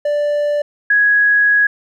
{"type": "tone pair in turn", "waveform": ["triangle", "sine"], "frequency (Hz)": [587, 1665.6], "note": ["D5", "G#6"], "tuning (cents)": [-1, 5], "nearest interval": "octave + tritone", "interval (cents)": 1806, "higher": "second", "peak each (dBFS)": [-12, -9], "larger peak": "second", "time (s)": [[0.05, 0.62], [0.9, 1.67]], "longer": "second", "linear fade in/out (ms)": 5, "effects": []}